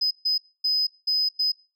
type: tone bursts at uneven times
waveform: sine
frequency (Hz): 5030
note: D#8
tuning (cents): +18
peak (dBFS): -19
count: 5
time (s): 0.01-0.11 / 0.25-0.38 / 0.64-0.87 / 1.07-1.29 / 1.39-1.52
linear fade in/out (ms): 10
effects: noise-tail reverb RT60 0.3 s tail -19 dB re dry + tanh soft clip ceiling -16 dBFS